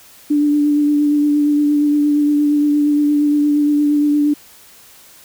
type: tone with vibrato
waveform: sine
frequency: 293.7 Hz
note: D4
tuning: in tune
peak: -11 dBFS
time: 0.3-4.34 s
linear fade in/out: 10 ms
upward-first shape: triangle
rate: 8.6 Hz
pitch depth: 21 cents each way
effects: white hiss -44 dBFS RMS until 5.24 s